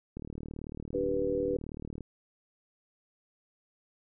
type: click train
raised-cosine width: 3 ms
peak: -27 dBFS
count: 71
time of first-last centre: 0.17-2.007 s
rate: 38.1 Hz
type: chord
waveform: sine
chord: G major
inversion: second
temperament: just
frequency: 294 / 392 / 490 Hz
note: D4 / G4 / B4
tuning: +2 / 0 / -14 cents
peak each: -35 / -33 / -30 dBFS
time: 0.94-1.57 s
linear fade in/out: 5 ms
effects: none